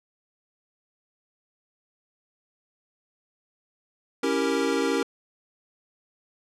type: chord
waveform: square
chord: C# diminished seventh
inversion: none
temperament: equal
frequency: 277.2 / 329.6 / 392 / 466.2 Hz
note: C#4 / E4 / G4 / Bb4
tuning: 0 / 0 / 0 / 0 cents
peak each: -28 / -31 / -29 / -28 dBFS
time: 4.23-5.03 s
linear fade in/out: 5 ms
effects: low-pass 8000 Hz 12 dB/octave

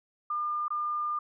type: tone with dropouts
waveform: sine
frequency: 1204 Hz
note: D6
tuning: 43 cents sharp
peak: -28 dBFS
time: 0.3-1.19 s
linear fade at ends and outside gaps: 5 ms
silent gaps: 0.682-0.704 s
effects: none

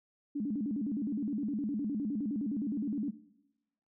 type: tone with vibrato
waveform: sine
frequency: 246.5 Hz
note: B3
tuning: 3 cents flat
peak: -31 dBFS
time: 0.35-3.11 s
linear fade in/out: 10 ms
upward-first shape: square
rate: 9.7 Hz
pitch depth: 270 cents each way
effects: noise-tail reverb RT60 0.9 s tail -17 dB re dry

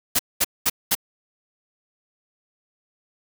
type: noise bursts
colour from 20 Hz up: white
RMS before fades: -19 dBFS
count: 4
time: 0.15-0.952 s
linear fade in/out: 10 ms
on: 43 ms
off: 210 ms
effects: none

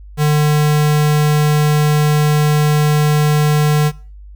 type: tone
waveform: square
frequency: 150 Hz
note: D3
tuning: 37 cents sharp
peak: -11 dBFS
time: 0.17-3.92 s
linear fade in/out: 50 ms
effects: noise-tail reverb RT60 0.4 s tail -20 dB re dry + added 50 Hz sine -33 dBFS peak until 4.35 s

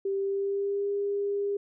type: tone with pitch glide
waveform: sine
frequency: 392 to 403.3 Hz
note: G4 to G4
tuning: 0 to +49 cents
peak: -26 dBFS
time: 0.05-1.57 s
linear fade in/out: 5 ms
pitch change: +49 cents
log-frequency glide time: 0.16-0.9 s
effects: none

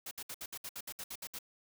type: noise bursts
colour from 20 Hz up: white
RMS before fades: -43 dBFS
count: 12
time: 0.06-1.388 s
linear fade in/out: 5 ms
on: 52 ms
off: 64 ms
effects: none

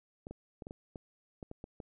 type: clicks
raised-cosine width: 2 ms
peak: -30 dBFS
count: 10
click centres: 0.269 / 0.31 / 0.622 / 0.669 / 0.709 / 0.958 / 1.428 / 1.514 / 1.641 / 1.802 s
effects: none

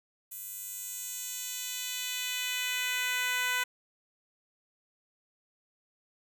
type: tone with high-pass filter sweep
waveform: 10% pulse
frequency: 500 Hz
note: B4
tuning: 21 cents sharp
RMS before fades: -34 dBFS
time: 0.31-3.64 s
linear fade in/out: 10 ms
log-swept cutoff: 11000 to 1300 Hz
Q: 1.1
effects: none

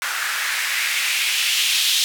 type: noise with band-pass filter sweep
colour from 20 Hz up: blue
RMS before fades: -21 dBFS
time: 0.02-2.04 s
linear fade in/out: 0 ms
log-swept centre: 1400 to 3500 Hz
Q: 2.4
effects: none

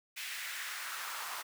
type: noise with high-pass filter sweep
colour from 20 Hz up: pink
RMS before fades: -41 dBFS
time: 0.16-1.43 s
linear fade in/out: 20 ms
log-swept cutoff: 2200 to 990 Hz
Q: 2.2
effects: none

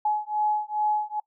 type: beating tone pair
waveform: sine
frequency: 845 / 847.4 Hz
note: G#5 / G#5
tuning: +30 / +35 cents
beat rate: 2.4 Hz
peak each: -26 dBFS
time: 0.05-1.2 s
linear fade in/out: 5 ms
effects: noise-tail reverb RT60 0.1 s tail -24 dB re dry

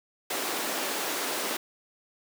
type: high-pass noise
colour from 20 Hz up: pink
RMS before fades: -31 dBFS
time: 0.3-1.57 s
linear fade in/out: 5 ms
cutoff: 280 Hz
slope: 24 dB/octave
effects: none

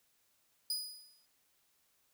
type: tone with exponential decay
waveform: sawtooth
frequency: 4959 Hz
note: D#8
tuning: 7 cents flat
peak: -29 dBFS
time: 0.7-1.26 s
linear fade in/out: 2 ms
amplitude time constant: 120 ms
effects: white hiss -74 dBFS RMS until 2.13 s

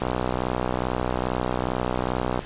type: click train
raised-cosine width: 1 ms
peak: -10 dBFS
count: 149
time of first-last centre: 0.02-2.392 s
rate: 62.4 Hz
effects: pink hiss -38 dBFS RMS until 2.45 s + resampled to 8000 Hz

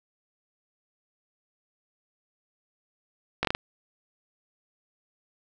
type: slowing click train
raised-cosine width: 0.3 ms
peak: -9 dBFS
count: 5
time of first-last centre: 3.43-3.549 s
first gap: 18 ms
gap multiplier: 1.35
effects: none

